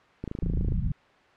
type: click train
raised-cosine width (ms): 3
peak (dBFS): -20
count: 14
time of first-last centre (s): 0.24-0.721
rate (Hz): 27
type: low-pass noise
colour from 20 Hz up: pink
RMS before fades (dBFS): -27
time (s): 0.42-0.92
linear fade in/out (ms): 5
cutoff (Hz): 200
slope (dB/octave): 48
effects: white hiss -57 dBFS RMS until 1.36 s + low-pass 2000 Hz 12 dB/octave